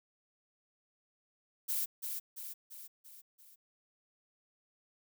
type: noise with echo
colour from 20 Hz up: violet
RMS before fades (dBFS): -34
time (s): 1.68-1.86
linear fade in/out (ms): 20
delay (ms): 340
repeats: 5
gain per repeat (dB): -5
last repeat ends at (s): 3.56
effects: none